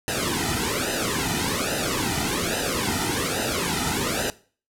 pink noise with flanger, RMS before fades -25 dBFS, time 0.08-4.3 s, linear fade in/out 0 ms, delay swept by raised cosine 0.89 to 1.85 ms, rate 1.2 Hz, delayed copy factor -0.9, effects noise-tail reverb RT60 0.4 s tail -19 dB re dry + low-pass 12000 Hz 12 dB/octave

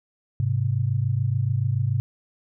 sine tone pair together, 103.83 / 130.82 Hz, G#2 / C3, 0 / 0 cents, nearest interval major third, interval 400 cents, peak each -23 dBFS, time 0.4-2 s, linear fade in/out 0 ms, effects none

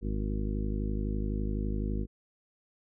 harmonic tone, 51.91 Hz, G#1, in tune, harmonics 1 / 2 / 3 / 4 / 5 / 6 / 7 / 9, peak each -31 / -37 / -41 / -37 / -40 / -44 / -42 / -47 dBFS, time 0.01-2.07 s, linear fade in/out 50 ms, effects none

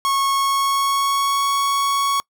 45% pulse tone with pitch glide, 1097 to 1113 Hz, C#6 to C#6, -18 to +7 cents, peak -17 dBFS, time 0.05-2.2 s, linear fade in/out 0 ms, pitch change +25 cents, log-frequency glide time 0.33-1.45 s, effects noise-tail reverb RT60 0.1 s tail -26 dB re dry

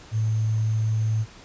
sine tone with sample-and-hold, 109.6 Hz, A2, 6 cents flat, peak -20 dBFS, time 0.11-1.26 s, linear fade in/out 50 ms, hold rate 6300 Hz, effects pink hiss -47 dBFS RMS until 1.44 s + resampled to 16000 Hz

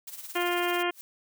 blue noise with tremolo, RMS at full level -39 dBFS, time 0.07-0.83 s, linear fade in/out 5 ms, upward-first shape sine, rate 18 Hz, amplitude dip 65%
harmonic tone, 351.4 Hz, F4, 11 cents sharp, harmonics 1 / 2 / 3 / 4 / 5 / 6 / 7 / 8 / 9, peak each -29 / -32 / -34 / -35 / -36 / -37 / -37 / -38 / -39 dBFS, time 0.35-0.91 s, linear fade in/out 10 ms
blue noise with exponential growth, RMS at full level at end -41 dBFS, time 0.87-1.01 s, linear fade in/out 0 ms, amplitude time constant 29 ms
effects none

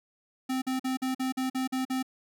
square tone bursts, 260 Hz, C4, 11 cents flat, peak -28 dBFS, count 9, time 0.49-2.028 s, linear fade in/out 10 ms, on 130 ms, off 46 ms, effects none

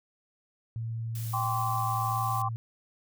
sine tone, 114 Hz, A#2, 38 cents flat, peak -31 dBFS, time 0.76-2.56 s, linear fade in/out 0 ms
blue noise, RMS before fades -43 dBFS, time 1.15-2.42 s, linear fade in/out 2 ms
sine chord, G suspended fourth, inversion none, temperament equal with one note detuned, 784 / 1046.5 / 1147.8 Hz, G5 / C6 / D6, 0 / 0 / -40 cents, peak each -32 dBFS, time 1.33-2.49 s, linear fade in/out 10 ms
effects none

